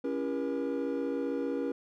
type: chord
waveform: triangle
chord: C# diminished seventh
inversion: none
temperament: just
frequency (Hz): 277.2 / 332.6 / 399.1 / 479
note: C#4 / E4 / G4 / Bb4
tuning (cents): 0 / +16 / +31 / +47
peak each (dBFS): -31 / -36 / -36 / -32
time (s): 0.04-1.72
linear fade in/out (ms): 5
effects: tanh soft clip ceiling -20 dBFS